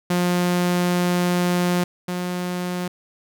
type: tone pair in turn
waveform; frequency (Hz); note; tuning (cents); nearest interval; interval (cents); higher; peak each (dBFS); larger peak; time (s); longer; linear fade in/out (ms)
sawtooth; 177.4 / 179.05; F3 / F3; +27 / +43; unison; 16; second; -14 / -20; first; 0.1-1.84 / 2.08-2.88; first; 5
effects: none